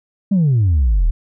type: exponential sweep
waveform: sine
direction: down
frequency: 207.7 to 35.85 Hz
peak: -9 dBFS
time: 0.31-1.11 s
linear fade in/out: 10 ms
effects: tanh soft clip ceiling -9 dBFS